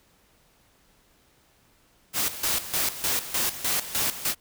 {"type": "noise with tremolo", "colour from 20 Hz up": "white", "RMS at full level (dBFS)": -25, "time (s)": [2.13, 4.35], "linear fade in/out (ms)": 50, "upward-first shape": "square", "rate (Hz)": 3.3, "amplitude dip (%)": 75, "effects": ["pink hiss -62 dBFS RMS until 4.4 s"]}